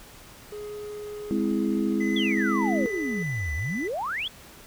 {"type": "tone", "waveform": "triangle", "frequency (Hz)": 417.9, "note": "G#4", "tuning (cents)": 11, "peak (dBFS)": -32, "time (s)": [0.52, 3.23], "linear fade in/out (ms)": 5}
{"type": "chord", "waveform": "sine", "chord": "Ab augmented", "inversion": "none", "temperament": "equal", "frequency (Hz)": [207.7, 261.6, 329.6], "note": ["Ab3", "C4", "E4"], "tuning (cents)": [0, 0, 0], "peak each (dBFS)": [-26, -28, -27], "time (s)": [1.31, 2.86], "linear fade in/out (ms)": 0}
{"type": "tone with pitch glide", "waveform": "triangle", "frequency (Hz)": [2018, 1994.8], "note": ["B6", "B6"], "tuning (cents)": [37, 17], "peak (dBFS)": -30, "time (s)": [2, 3.88], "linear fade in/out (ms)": 10, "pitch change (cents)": -20, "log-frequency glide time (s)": [2.27, 2.33]}
{"type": "exponential two-way sweep", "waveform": "sine", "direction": "down then up", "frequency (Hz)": [3520, 69.3, 3520], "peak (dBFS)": -27, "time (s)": [2.16, 4.28], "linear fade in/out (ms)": 5, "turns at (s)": 3.54}
{"effects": ["pink hiss -48 dBFS RMS until 4.66 s"]}